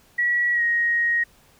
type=tone with pitch glide; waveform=sine; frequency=1929 to 1879.5 Hz; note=B6 to A#6; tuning=-41 to +14 cents; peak=-18 dBFS; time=0.18-1.24 s; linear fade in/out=10 ms; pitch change=-45 cents; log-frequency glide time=0.53-0.62 s; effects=pink hiss -56 dBFS RMS until 1.59 s